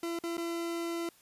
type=tone with dropouts; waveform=40% pulse; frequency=337.8 Hz; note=E4; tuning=42 cents sharp; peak=-32 dBFS; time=0.03-1.09 s; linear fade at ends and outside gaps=2 ms; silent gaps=0.189-0.237 / 0.37-0.379 s; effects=white hiss -62 dBFS RMS until 1.21 s + resampled to 32000 Hz